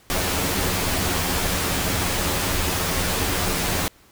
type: noise with comb filter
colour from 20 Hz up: pink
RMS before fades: -23 dBFS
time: 0.1-3.88 s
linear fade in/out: 0 ms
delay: 11 ms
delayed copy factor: +0.6
effects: pink hiss -54 dBFS RMS until 4.11 s

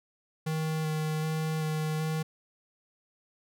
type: tone with vibrato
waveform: square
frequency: 156.6 Hz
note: D#3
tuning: 11 cents sharp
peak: -29 dBFS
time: 0.46-2.23 s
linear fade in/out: 10 ms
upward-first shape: square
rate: 1.3 Hz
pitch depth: 11 cents each way
effects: none

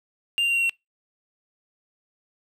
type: tone with pitch steps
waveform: triangle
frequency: 2794 / 2778 / 2762 / 2746 / 2730 Hz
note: F7 / F7 / F7 / F7 / F7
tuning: 0 / -10 / -20 / -30 / -40 cents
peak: -18 dBFS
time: 0.38-0.695 s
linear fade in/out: 0 ms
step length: 63 ms
effects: noise-tail reverb RT60 0.2 s tail -25 dB re dry

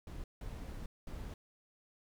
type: noise bursts at uneven times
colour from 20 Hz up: brown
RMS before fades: -44 dBFS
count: 3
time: 0.07-0.24 / 0.41-0.86 / 1.07-1.34 s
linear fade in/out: 2 ms
effects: none

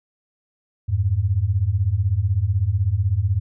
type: beating tone pair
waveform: sine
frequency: 87.4 / 103.4 Hz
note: F2 / G#2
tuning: +2 / -7 cents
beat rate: 16 Hz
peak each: -21 / -19 dBFS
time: 0.88-3.4 s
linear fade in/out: 20 ms
effects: none

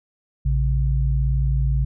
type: tone pair together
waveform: sine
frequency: 56.8 / 135.1 Hz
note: A#1 / C#3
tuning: -44 / -44 cents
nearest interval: octave + minor third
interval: 1500 cents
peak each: -18 / -22 dBFS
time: 0.45-1.85 s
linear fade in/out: 10 ms
effects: none

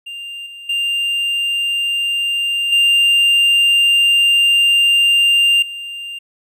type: tone with level steps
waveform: triangle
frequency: 2794 Hz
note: F7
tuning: in tune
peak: -25 / -30 / -14 / -8 / -24 dBFS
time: 0.06-6.19 s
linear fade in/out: 10 ms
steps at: 0.46 / 0.69 / 2.72 / 5.62 s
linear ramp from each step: 5 ms
effects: none

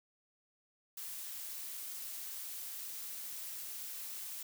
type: noise with amplitude modulation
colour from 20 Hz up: blue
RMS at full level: -42 dBFS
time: 0.97-4.43 s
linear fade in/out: 5 ms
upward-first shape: sine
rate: 262 Hz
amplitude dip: 45%
effects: none

